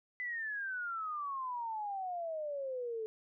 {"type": "exponential sweep", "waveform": "sine", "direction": "down", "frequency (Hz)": [2017, 432], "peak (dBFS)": -36, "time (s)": [0.2, 3.06], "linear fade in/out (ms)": 0, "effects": []}